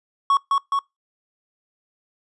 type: tone with echo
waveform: triangle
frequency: 1110 Hz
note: C#6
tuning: 2 cents sharp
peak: -12 dBFS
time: 0.3-0.37 s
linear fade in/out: 2 ms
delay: 210 ms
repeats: 2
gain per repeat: -2 dB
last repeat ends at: 0.79 s
effects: noise-tail reverb RT60 0.2 s tail -25 dB re dry + resampled to 24000 Hz